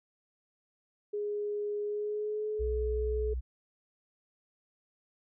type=tone with pitch glide; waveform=sine; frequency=414.5 to 427.1 Hz; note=G#4 to G#4; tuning=-3 to +48 cents; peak=-31 dBFS; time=1.13-3.34 s; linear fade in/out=10 ms; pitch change=+51 cents; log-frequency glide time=1.83-2.48 s
type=tone with vibrato; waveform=sine; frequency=61.74 Hz; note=B1; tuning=in tune; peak=-31 dBFS; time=2.59-3.41 s; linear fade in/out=20 ms; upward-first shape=sine; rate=2.4 Hz; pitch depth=8 cents each way
effects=none